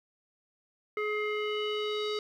square tone with low-pass filter sweep, 422.5 Hz, G#4, 30 cents sharp, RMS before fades -32 dBFS, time 0.97-2.19 s, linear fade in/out 2 ms, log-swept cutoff 1900 to 4300 Hz, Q 3.8, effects 11-bit

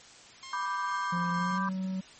10% pulse tone with tremolo, 1064 Hz, C6, 29 cents sharp, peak -34 dBFS, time 0.43-1.58 s, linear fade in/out 0 ms, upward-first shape square, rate 2.2 Hz, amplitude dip 30%
sine chord, G major, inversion first, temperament equal, 987.8 / 1174.7 / 1568 Hz, B5 / D6 / G6, 0 / 0 / 0 cents, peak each -33 / -33 / -36 dBFS, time 0.53-1.69 s, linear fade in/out 2 ms
triangle tone with pitch glide, 174.61 to 188.23 Hz, F3 to F#3, 0 to +30 cents, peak -28 dBFS, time 1.12-2.01 s, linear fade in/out 10 ms, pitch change +130 cents, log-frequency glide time 1.36-1.62 s
effects white hiss -52 dBFS RMS until 2.19 s + MP3 32 kbps

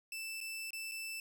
sawtooth tone with dropouts, 2648 Hz, E7, 7 cents sharp, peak -37 dBFS, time 0.12-1.2 s, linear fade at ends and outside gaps 2 ms, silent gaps 0.405-0.411 / 0.706-0.731 / 0.914-0.918 s, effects none

